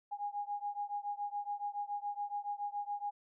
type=beating tone pair; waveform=sine; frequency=817 / 824.1 Hz; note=G#5 / G#5; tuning=-29 / -14 cents; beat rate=7.1 Hz; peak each=-39 / -40 dBFS; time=0.11-3.11 s; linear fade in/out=20 ms; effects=none